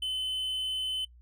triangle tone, 3041 Hz, F#7, 47 cents sharp, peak -28 dBFS, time 0.02-1.05 s, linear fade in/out 5 ms, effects noise-tail reverb RT60 0.1 s tail -21 dB re dry + added 60 Hz sine -52 dBFS peak until 1.21 s

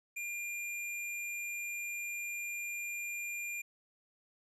square tone, 2400 Hz, D7, 37 cents sharp, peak -38 dBFS, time 0.16-3.62 s, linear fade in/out 10 ms, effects resampled to 32000 Hz

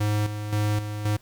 square tone with tremolo, 105.1 Hz, G#2, 21 cents sharp, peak -22 dBFS, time 0-1.17 s, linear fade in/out 10 ms, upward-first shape square, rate 1.9 Hz, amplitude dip 60%, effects pink hiss -58 dBFS RMS until 1.21 s

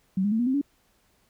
sine tone with pitch steps, 189.4 / 205.4 / 222.6 / 241.4 / 261.7 / 283.8 Hz, F#3 / G#3 / A3 / B3 / C4 / C#4, +41 / -19 / +20 / -39 / 0 / +41 cents, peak -21 dBFS, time 0.17-0.614 s, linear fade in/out 5 ms, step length 74 ms, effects pink hiss -66 dBFS RMS until 1.29 s

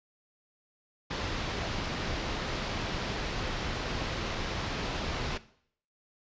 pink low-pass noise, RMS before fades -34 dBFS, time 1.1-5.38 s, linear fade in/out 10 ms, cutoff 5200 Hz, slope 24 dB/octave, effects noise-tail reverb RT60 0.6 s tail -17 dB re dry + resampled to 16000 Hz

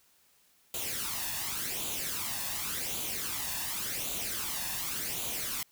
white noise with flanger, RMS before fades -35 dBFS, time 0.74-5.63 s, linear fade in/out 2 ms, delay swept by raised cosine 0.28 to 1.14 ms, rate 0.89 Hz, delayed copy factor +0.6, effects white hiss -66 dBFS RMS until 5.71 s

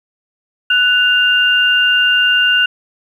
sine tone pair together, 1483.2 / 2800 Hz, F#6 / F7, +4 / +4 cents, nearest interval major seventh, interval 1100 cents, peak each -12 dBFS, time 0.7-2.66 s, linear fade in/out 5 ms, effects 8-bit

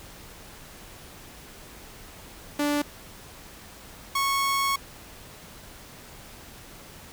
sawtooth tone pair in turn, 291.9 / 1102.1 Hz, D4 / C#6, -10 / -10 cents, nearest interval octave + major seventh, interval 2300 cents, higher second, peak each -19 dBFS, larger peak neither, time 2.59-2.82 / 4.15-4.76 s, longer second, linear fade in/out 5 ms, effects pink hiss -46 dBFS RMS until 7.12 s

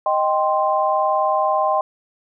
sine chord, C minor, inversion first, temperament equal, 622.3 / 784 / 1046.5 Hz, Eb5 / G5 / C6, 0 / 0 / 0 cents, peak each -20 dBFS, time 0.06-1.81 s, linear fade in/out 2 ms, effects none

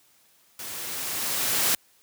white noise with level ramp, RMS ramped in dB -37 to -22 dBFS, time 0.59-1.75 s, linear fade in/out 2 ms, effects white hiss -61 dBFS RMS until 2.02 s + high-pass 80 Hz 12 dB/octave

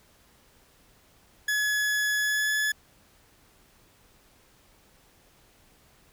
40% pulse tone with pitch glide, 1697 to 1712.8 Hz, G#6 to A6, +37 to -47 cents, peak -23 dBFS, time 1.48-2.72 s, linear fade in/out 5 ms, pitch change +16 cents, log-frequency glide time 2.18-2.51 s, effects pink hiss -60 dBFS RMS until 6.12 s

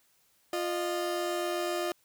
30% pulse tone pair together, 350.4 / 613 Hz, F4 / D#5, +6 / -26 cents, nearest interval minor seventh, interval 968 cents, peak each -29 / -31 dBFS, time 0.53-1.92 s, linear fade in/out 2 ms, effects white hiss -68 dBFS RMS until 2.04 s

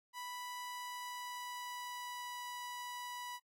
sawtooth tone with pitch glide, 987 to 981.3 Hz, B5 to B5, -1 to -11 cents, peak -39 dBFS, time 0.13-3.4 s, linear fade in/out 50 ms, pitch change -10 cents, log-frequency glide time 0.57-2.5 s, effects AAC 48 kbps

